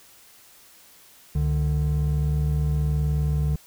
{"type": "tone pair together", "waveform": "triangle", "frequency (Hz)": [69.5, 148.72], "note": ["C#2", "D3"], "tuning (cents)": [5, 22], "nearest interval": "octave + minor second", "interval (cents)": 1317, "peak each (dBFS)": [-21, -21], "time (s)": [1.35, 3.56], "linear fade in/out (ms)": 5, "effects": ["white hiss -52 dBFS RMS until 3.66 s"]}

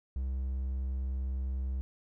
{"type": "tone", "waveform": "triangle", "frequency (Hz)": 65.41, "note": "C2", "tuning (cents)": 0, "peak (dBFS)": -29, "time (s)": [0.16, 1.81], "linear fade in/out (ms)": 0, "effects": []}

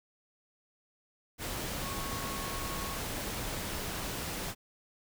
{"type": "tone in noise", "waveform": "sine", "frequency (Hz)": 1100, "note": "C#6", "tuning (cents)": -14, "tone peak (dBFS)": -42, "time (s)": [1.8, 2.98], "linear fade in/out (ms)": 50, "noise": "pink", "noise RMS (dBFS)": -37, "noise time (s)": [1.38, 4.55], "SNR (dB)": -8, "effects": []}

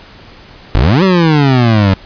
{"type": "exponential two-way sweep", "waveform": "25% pulse", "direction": "up then down", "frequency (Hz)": [46.13, 195.6, 93.5], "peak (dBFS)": -3, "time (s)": [0.75, 1.94], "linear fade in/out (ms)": 0, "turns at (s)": 1.03, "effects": ["pink hiss -37 dBFS RMS until 2.05 s", "resampled to 11025 Hz"]}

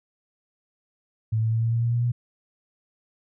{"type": "tone with pitch steps", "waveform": "sine", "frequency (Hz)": [110.5, 111.91, 113.34, 114.79, 116.26, 117.75, 119.25, 120.78], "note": ["A2", "A2", "A#2", "A#2", "A#2", "A#2", "A#2", "B2"], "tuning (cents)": [8, 30, -48, -26, -4, 18, 40, -38], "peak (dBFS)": -20, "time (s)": [1.32, 2.12], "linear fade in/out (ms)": 10, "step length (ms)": 100, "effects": []}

